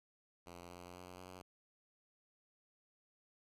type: tone with pitch steps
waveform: 5% pulse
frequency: 87.31 / 88.68 / 90.08 / 91.49 Hz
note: F2 / F2 / F#2 / F#2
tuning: 0 / +27 / -46 / -19 cents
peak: -40 dBFS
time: 0.46-1.42 s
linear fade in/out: 5 ms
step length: 240 ms
effects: resampled to 32000 Hz